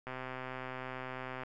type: click train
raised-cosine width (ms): 0.5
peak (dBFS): -26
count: 177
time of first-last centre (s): 0.07-1.434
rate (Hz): 129
effects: none